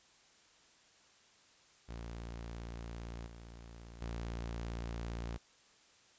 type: tone with level steps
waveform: sawtooth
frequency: 57.6 Hz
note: A#1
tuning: 20 cents flat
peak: -39 / -46 / -35 dBFS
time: 1.88-5.38 s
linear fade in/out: 20 ms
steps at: 3.26 / 4.01 s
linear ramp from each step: 10 ms
effects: white hiss -65 dBFS RMS until 6.18 s + resampled to 16000 Hz